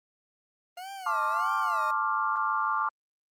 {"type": "tone with vibrato", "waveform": "40% pulse", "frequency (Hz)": 698.5, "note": "F5", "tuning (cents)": 0, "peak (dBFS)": -37, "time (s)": [0.77, 1.91], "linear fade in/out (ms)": 5, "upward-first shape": "sine", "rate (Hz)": 1.6, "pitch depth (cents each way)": 210}
{"type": "chord", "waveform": "sine", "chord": "D minor seventh", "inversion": "second", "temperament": "equal with one note detuned", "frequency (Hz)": [880, 1068.5, 1174.7, 1396.9], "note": ["A5", "C6", "D6", "F6"], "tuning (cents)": [0, 36, 0, 0], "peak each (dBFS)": [-32, -32, -28, -32], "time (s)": [1.06, 2.89], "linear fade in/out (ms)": 5}
{"effects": ["Opus 24 kbps"]}